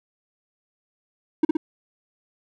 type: tone with echo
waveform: triangle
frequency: 313.3 Hz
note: D#4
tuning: 12 cents sharp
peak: -11 dBFS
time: 1.43-1.45 s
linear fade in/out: 5 ms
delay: 60 ms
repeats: 2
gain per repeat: -3 dB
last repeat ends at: 1.57 s
effects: none

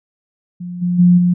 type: tone with level steps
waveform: sine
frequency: 177.2 Hz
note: F3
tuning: 25 cents sharp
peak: -24 / -14 / -6 / -10 dBFS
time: 0.6-1.34 s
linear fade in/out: 10 ms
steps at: 0.81 / 0.98 / 1.17 s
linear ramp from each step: 20 ms
effects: none

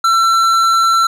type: tone with tanh clipping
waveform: sine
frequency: 1345 Hz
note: E6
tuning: 34 cents sharp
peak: -11 dBFS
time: 0.04-1.07 s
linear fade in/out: 5 ms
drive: 13 dB
effects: none

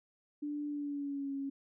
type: tone with pitch glide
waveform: sine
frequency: 293.7 to 275.6 Hz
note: D4 to C#4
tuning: 0 to -10 cents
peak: -35 dBFS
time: 0.42-1.5 s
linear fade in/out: 10 ms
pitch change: -110 cents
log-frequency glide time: 0.67-1.33 s
effects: none

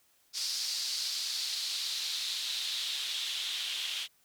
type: noise with band-pass filter sweep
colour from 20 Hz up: white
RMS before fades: -35 dBFS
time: 0.33-4.08 s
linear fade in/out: 50 ms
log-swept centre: 4900 to 3200 Hz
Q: 3.6
effects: white hiss -68 dBFS RMS until 4.24 s

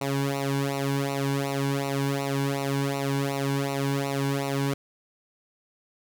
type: tone with flanger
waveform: sawtooth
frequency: 138.59 Hz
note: C#3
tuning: in tune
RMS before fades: -27 dBFS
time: 0.01-4.74 s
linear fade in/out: 5 ms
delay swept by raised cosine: 0.6 to 1.6 ms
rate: 2.7 Hz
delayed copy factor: -0.9
effects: none

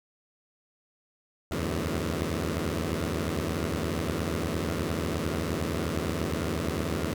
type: tone cluster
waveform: 10% pulse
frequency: 74.6 / 83.1 / 94.3 / 108.4 Hz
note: D2 / E2 / F#2 / A2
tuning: +28 / +15 / +33 / -25 cents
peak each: -25 / -23 / -27 / -29 dBFS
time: 1.51-7.14 s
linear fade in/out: 5 ms
effects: none

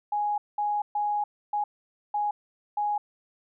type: tone bursts at uneven times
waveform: sine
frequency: 830.6 Hz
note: G#5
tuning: in tune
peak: -24 dBFS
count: 6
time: 0.12-0.38 / 0.58-0.82 / 0.95-1.24 / 1.53-1.64 / 2.14-2.31 / 2.77-2.98 s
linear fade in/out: 5 ms
effects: none

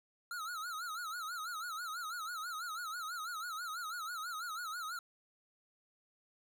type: tone with vibrato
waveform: square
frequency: 1348 Hz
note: E6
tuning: 38 cents sharp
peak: -40 dBFS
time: 0.31-4.99 s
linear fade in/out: 2 ms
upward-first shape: sine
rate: 6.1 Hz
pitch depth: 140 cents each way
effects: none

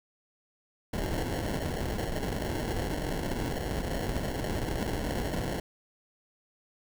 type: noise with sample-and-hold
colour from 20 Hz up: pink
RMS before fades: -32 dBFS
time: 0.93-5.6 s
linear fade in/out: 5 ms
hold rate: 1225 Hz
effects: none

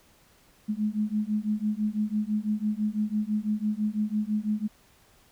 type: beating tone pair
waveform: sine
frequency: 209.2 / 215.2 Hz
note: G#3 / A3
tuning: +13 / -38 cents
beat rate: 6 Hz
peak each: -28 dBFS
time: 0.68-4.68 s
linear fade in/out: 20 ms
effects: pink hiss -60 dBFS RMS until 5.31 s

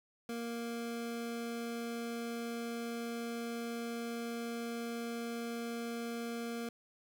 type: tone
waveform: 25% pulse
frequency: 233.6 Hz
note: A#3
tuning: 4 cents sharp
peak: -34 dBFS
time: 0.29-6.69 s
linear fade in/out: 2 ms
effects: none

